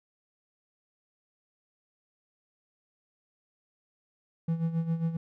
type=tone with tremolo; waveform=triangle; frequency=164.81 Hz; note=E3; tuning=in tune; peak=-22 dBFS; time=4.48-5.17 s; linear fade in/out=5 ms; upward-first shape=sine; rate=7.4 Hz; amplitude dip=70%; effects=none